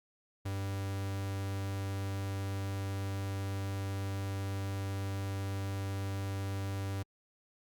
45% pulse tone, 98 Hz, G2, in tune, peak -34 dBFS, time 0.45-7.03 s, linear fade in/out 10 ms, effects Opus 48 kbps

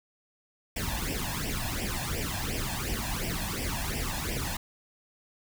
pink noise with flanger, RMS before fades -32 dBFS, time 0.76-4.57 s, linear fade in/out 5 ms, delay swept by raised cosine 0.37 to 1.19 ms, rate 2.8 Hz, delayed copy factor +0.8, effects none

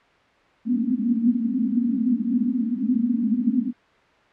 pink band-pass noise, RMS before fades -22 dBFS, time 0.65-3.73 s, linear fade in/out 50 ms, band 220 to 260 Hz, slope 96 dB/octave, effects white hiss -56 dBFS RMS until 4.32 s + low-pass 2000 Hz 12 dB/octave

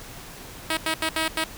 5% pulse tone bursts at uneven times, 319.5 Hz, D#4, 46 cents sharp, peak -11 dBFS, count 5, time 0.7-0.77 / 0.86-0.94 / 1.02-1.09 / 1.16-1.28 / 1.37-1.44 s, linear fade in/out 2 ms, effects pink hiss -41 dBFS RMS until 1.57 s

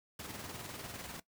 pink noise with tremolo, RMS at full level -43 dBFS, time 0.19-1.2 s, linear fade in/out 5 ms, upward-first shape square, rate 20 Hz, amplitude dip 40%, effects noise-tail reverb RT60 0.1 s tail -18 dB re dry + high-pass 80 Hz 12 dB/octave

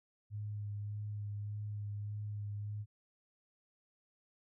sine tone with vibrato, 103.83 Hz, G#2, in tune, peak -38 dBFS, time 0.3-2.86 s, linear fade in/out 50 ms, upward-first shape sine, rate 1.7 Hz, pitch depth 17 cents each way, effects none

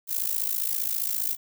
violet noise with amplitude modulation, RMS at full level -24 dBFS, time 0.07-1.37 s, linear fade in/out 50 ms, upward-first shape sine, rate 55 Hz, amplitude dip 85%, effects none

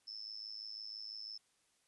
sine tone with amplitude modulation, 5274 Hz, E8, in tune, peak -40 dBFS, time 0.07-1.38 s, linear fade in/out 10 ms, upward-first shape sine, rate 106 Hz, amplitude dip 100%, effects white hiss -75 dBFS RMS until 1.87 s + resampled to 24000 Hz

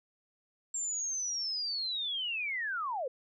sine linear sweep, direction down, 7459 to 475.9 Hz, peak -32 dBFS, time 0.74-3.08 s, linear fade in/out 5 ms, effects none

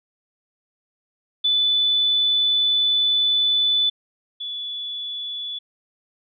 sine tone pair in turn, 3490 / 3434 Hz, A7 / A7, -15 / -43 cents, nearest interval unison, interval 28 cents, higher first, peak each -16 / -27 dBFS, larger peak first, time 1.44-3.9 / 4.4-5.59 s, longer first, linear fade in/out 10 ms, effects none

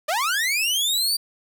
sawtooth linear sweep, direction up, 569 to 4699 Hz, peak -17 dBFS, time 0.08-1.17 s, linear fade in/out 10 ms, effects none

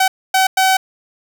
sawtooth tone bursts at uneven times, 760 Hz, F#5, 46 cents sharp, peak -7 dBFS, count 3, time 0-0.08 / 0.34-0.47 / 0.57-0.77 s, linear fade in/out 5 ms, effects none

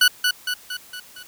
20% pulse tone with echo, 1480 Hz, F#6, in tune, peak -7 dBFS, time 0.01-0.08 s, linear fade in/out 5 ms, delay 230 ms, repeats 5, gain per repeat -5 dB, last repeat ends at 1.23 s, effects white hiss -47 dBFS RMS until 1.27 s

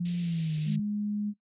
sine tone with pitch glide, 174.61 to 153.77 Hz, F3 to D#3, 0 to -20 cents, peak -27 dBFS, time 0-0.8 s, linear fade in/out 10 ms, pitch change -220 cents, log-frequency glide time 0.2-0.57 s
white band-stop noise, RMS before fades -41 dBFS, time 0.05-0.76 s, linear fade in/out 5 ms, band 440 to 2300 Hz, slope 24 dB/octave
sine tone, 207.7 Hz, G#3, in tune, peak -28 dBFS, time 0.65-1.34 s, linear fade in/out 50 ms
effects noise-tail reverb RT60 0.1 s tail -18 dB re dry + resampled to 8000 Hz

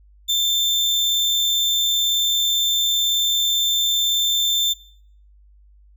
35% pulse tone, 3561 Hz, A7, 20 cents sharp, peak -15 dBFS, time 0.28-4.74 s, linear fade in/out 20 ms, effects noise-tail reverb RT60 0.6 s tail -21 dB re dry + added 50 Hz sine -48 dBFS peak until 5.96 s

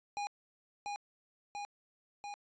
square tone with echo, 818 Hz, G#5, 26 cents flat, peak -36 dBFS, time 0.17-0.27 s, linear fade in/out 0 ms, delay 690 ms, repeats 3, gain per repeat -2 dB, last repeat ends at 2.34 s, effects resampled to 16000 Hz

